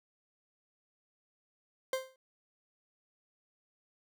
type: tone with exponential decay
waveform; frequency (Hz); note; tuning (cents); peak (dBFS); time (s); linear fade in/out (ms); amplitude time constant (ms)
40% pulse; 523.3; C5; 0; -27; 1.93-2.16; 2; 48
effects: none